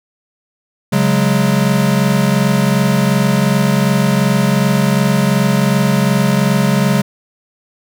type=chord; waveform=square; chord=C# suspended fourth; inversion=none; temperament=equal; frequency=138.59 / 185 / 207.7 Hz; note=C#3 / F#3 / G#3; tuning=0 / 0 / 0 cents; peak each=-16 dBFS; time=0.92-7.02 s; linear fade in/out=10 ms; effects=none